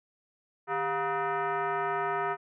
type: tone with frequency modulation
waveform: sine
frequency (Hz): 155.56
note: D#3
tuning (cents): 0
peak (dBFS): -27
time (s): 0.67-2.37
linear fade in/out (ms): 50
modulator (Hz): 554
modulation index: 2.6
effects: none